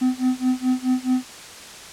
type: tone with tremolo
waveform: triangle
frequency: 254.9 Hz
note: C4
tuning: 45 cents flat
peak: -13 dBFS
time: 0.01-1.24 s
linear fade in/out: 10 ms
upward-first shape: sine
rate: 4.7 Hz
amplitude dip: 95%
effects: white hiss -39 dBFS RMS until 1.92 s + low-pass 8000 Hz 12 dB/octave